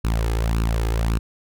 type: tone with flanger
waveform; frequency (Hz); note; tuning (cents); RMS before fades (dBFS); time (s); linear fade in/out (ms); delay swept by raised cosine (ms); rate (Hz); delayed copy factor
sawtooth; 56.1; A1; +34; -21; 0.04-1.19; 10; 0.73 to 2.43; 1.8; +0.65
effects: none